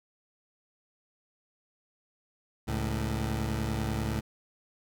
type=tone pair together; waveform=20% pulse; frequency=69.84 / 110 Hz; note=C#2 / A2; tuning=+14 / 0 cents; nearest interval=minor sixth; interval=786 cents; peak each=-27 dBFS; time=2.67-4.21 s; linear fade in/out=20 ms; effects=none